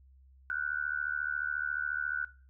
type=tone with amplitude modulation; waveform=sine; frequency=1480 Hz; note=F#6; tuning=in tune; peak=-27 dBFS; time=0.5-2.25 s; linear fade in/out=0 ms; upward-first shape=sine; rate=74.2 Hz; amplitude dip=100%; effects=noise-tail reverb RT60 0.4 s tail -18 dB re dry + added 66 Hz sine -56 dBFS peak until 2.49 s